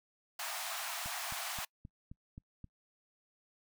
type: high-pass noise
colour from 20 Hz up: pink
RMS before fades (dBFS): -40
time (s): 0.39-1.65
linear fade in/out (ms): 5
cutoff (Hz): 650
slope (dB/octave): 96
type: click train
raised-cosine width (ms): 5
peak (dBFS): -35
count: 7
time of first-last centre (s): 1.06-2.643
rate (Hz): 3.79
effects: noise-tail reverb RT60 0.1 s tail -26 dB re dry